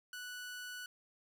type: tone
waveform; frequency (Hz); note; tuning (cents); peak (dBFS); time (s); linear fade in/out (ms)
sawtooth; 1480; F#6; 0; -40; 0.13-0.86; 2
effects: 13-bit